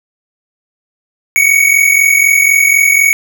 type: tone pair together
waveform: square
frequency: 2217 / 2261 Hz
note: C#7 / C#7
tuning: 0 / +34 cents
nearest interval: unison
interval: 34 cents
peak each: -10 dBFS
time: 1.36-3.13 s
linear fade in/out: 0 ms
effects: none